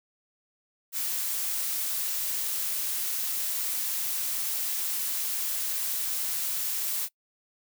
blue noise, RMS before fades -30 dBFS, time 0.92-7.09 s, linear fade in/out 50 ms, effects noise-tail reverb RT60 0.1 s tail -23 dB re dry

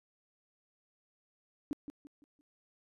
sine tone with echo, 290 Hz, D4, 22 cents flat, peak -31 dBFS, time 1.71-1.73 s, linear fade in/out 0 ms, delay 170 ms, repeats 4, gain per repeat -9 dB, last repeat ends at 2.41 s, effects resampled to 32000 Hz

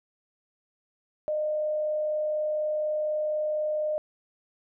sine tone with frequency modulation, 610 Hz, D#5, 34 cents flat, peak -25 dBFS, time 1.28-3.98 s, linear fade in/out 0 ms, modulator 44.1 Hz, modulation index 0.2, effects none

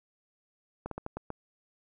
slowing click train, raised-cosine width 1 ms, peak -22 dBFS, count 6, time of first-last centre 0.86-1.304 s, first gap 53 ms, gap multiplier 1.26, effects none

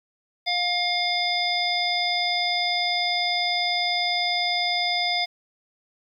harmonic tone, 710 Hz, F5, 28 cents sharp, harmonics 1 / 3 / 5 / 7, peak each -27 / -27 / -27 / -27 dBFS, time 0.46-5.26 s, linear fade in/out 20 ms, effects 9-bit

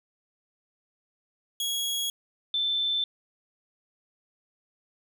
sawtooth / sine tone pair in turn, 3322 / 3537 Hz, G#7 / A7, 0 / +8 cents, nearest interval minor second, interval 108 cents, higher second, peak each -24 dBFS, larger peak neither, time 1.6-2.1 / 2.54-3.04 s, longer neither, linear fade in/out 2 ms, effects none

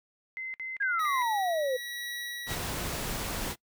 sine tone bursts, 2062 Hz, C7, 26 cents flat, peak -34 dBFS, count 4, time 0.37-1.221 s, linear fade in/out 0 ms, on 170 ms, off 57 ms
sine exponential sweep, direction down, 1661.2 to 493.9 Hz, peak -26 dBFS, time 0.8-1.77 s, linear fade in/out 10 ms
25% pulse tone with tremolo, 1926 Hz, B6, 44 cents flat, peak -31 dBFS, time 0.99-2.55 s, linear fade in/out 10 ms, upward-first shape sine, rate 1.1 Hz, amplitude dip 30%
pink noise, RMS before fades -34 dBFS, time 2.46-3.56 s, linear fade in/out 50 ms
effects noise-tail reverb RT60 0.1 s tail -23 dB re dry

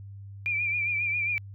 sine tone with vibrato, 2378 Hz, D7, 21 cents sharp, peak -25 dBFS, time 0.46-1.38 s, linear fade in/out 0 ms, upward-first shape triangle, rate 7.4 Hz, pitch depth 64 cents each way, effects added 99 Hz sine -40 dBFS peak until 1.54 s

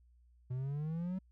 triangle exponential sweep, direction up, 123.47 to 191.1 Hz, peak -33 dBFS, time 0.5-1.19 s, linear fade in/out 10 ms, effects added 60 Hz sine -62 dBFS peak until 1.31 s

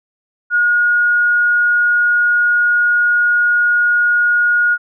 sine tone, 1440 Hz, F#6, 47 cents flat, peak -10 dBFS, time 0.5-4.78 s, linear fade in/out 50 ms, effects none

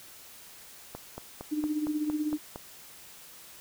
click train, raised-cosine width 1 ms, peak -24 dBFS, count 8, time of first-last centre 0.95-2.559 s, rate 4.35 Hz
sine tone with tremolo, 302.3 Hz, D#4, 50 cents flat, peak -25 dBFS, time 1.51-2.38 s, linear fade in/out 20 ms, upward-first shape sine, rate 16 Hz, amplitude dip 60%
effects white hiss -50 dBFS RMS until 3.6 s

